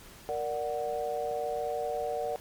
sine chord, Bb augmented, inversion none, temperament equal, 466.2 / 587.3 / 740 Hz, Bb4 / D5 / F#5, 0 / 0 / 0 cents, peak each -34 dBFS, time 0.29-2.36 s, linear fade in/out 0 ms, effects pink hiss -51 dBFS RMS until 2.4 s + MP3 96 kbps

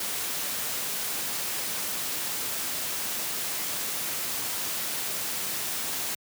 white noise, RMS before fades -31 dBFS, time 0-6.15 s, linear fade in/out 5 ms, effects high-pass 100 Hz 12 dB/octave

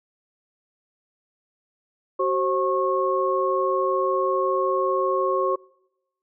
sine tone cluster, 377.4 / 532 / 1091 Hz, F#4 / C5 / C#6, +34 / +29 / -28 cents, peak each -24 dBFS, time 2.19-5.56 s, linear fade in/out 10 ms, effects noise-tail reverb RT60 0.9 s tail -25 dB re dry

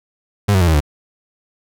35% pulse tone with pitch steps, 102 / 94.08 / 86.77 / 80.03 / 73.81 Hz, G#2 / F#2 / F2 / D#2 / D2, -31 / +29 / -11 / +49 / +9 cents, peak -9 dBFS, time 0.48-0.805 s, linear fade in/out 10 ms, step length 65 ms, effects none

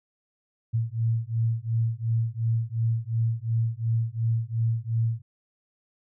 sine beating tone pair, 112.8 / 115.6 Hz, A2 / A#2, +44 / -14 cents, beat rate 2.8 Hz, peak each -26 dBFS, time 0.73-5.22 s, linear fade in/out 20 ms, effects none

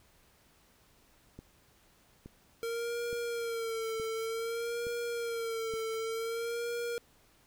click train, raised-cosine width 3 ms, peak -33 dBFS, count 6, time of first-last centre 1.39-5.738 s, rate 1.15 Hz
square tone with vibrato, 459.7 Hz, A#4, 24 cents flat, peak -34 dBFS, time 2.63-6.98 s, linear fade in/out 0 ms, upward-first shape sine, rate 0.54 Hz, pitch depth 51 cents each way
effects pink hiss -65 dBFS RMS until 7.46 s

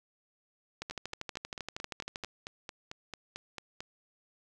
two click trains, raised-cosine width 0.2 ms, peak -20 / -23 dBFS, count 19 / 14, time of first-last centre 0.82-2.237 / 0.91-3.805 s, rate 12.7 / 4.49 Hz, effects none

